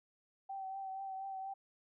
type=tone with vibrato; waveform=sine; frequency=772 Hz; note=G5; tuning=27 cents flat; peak=-40 dBFS; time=0.49-1.54 s; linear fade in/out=10 ms; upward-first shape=triangle; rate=4.2 Hz; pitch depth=30 cents each way; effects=none